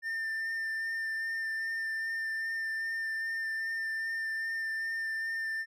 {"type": "tone with vibrato", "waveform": "triangle", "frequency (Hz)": 1797, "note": "A6", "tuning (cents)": 36, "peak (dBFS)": -30, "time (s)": [0.02, 5.66], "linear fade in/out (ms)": 50, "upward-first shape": "sine", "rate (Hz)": 2.5, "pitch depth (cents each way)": 12, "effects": []}